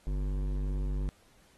sine tone with hard clipping, 48.66 Hz, G1, 12 cents flat, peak -31 dBFS, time 0.07-1.09 s, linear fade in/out 0 ms, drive 13 dB, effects pink hiss -64 dBFS RMS until 1.57 s + AAC 32 kbps

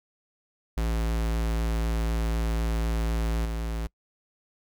square tone with level steps, 56 Hz, A1, 31 cents sharp, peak -25 / -29 dBFS, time 0.77-3.87 s, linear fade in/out 5 ms, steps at 3.45 s, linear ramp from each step 5 ms, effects noise-tail reverb RT60 0.1 s tail -25 dB re dry

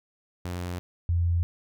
sawtooth / sine tone pair in turn, 88.8 / 85.73 Hz, F2 / F2, +29 / -32 cents, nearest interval minor second, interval 61 cents, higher first, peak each -27 / -21 dBFS, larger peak second, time 0.45-0.79 / 1.09-1.43 s, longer neither, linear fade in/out 0 ms, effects none

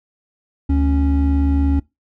triangle tone pair together, 73.42 / 277.2 Hz, D2 / C#4, 0 / 0 cents, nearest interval octave + major seventh, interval 2300 cents, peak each -13 / -16 dBFS, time 0.69-1.8 s, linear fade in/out 10 ms, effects noise-tail reverb RT60 0.2 s tail -22 dB re dry

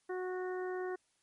harmonic tone, 367.5 Hz, F#4, 12 cents flat, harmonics 1 / 2 / 3 / 4 / 5, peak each -36 / -45 / -49 / -49 / -50 dBFS, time 0.09-0.96 s, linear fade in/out 10 ms, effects white hiss -75 dBFS RMS until 1.22 s + MP3 48 kbps

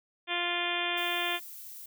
harmonic tone, 349.2 Hz, F4, in tune, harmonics 1 / 2 / 3 / 4 / 5 / 6 / 7 / 8 / 9 / 10, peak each -39 / -37 / -39 / -41 / -37 / -39 / -35 / -40 / -37 / -37 dBFS, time 0.27-1.4 s, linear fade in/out 50 ms
violet noise, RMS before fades -45 dBFS, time 0.97-1.86 s, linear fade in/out 5 ms
effects none

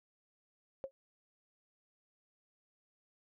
sine tone with exponential decay, 540 Hz, C#5, 45 cents flat, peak -33 dBFS, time 0.84-0.91 s, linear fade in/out 0 ms, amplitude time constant 15 ms, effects none

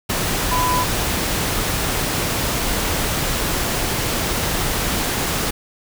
sine tone in noise, 999 Hz, B5, 20 cents sharp, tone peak -18 dBFS, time 0.51-0.84 s, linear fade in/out 10 ms, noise pink, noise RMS -21 dBFS, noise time 0.09-5.51 s, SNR 0 dB, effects none

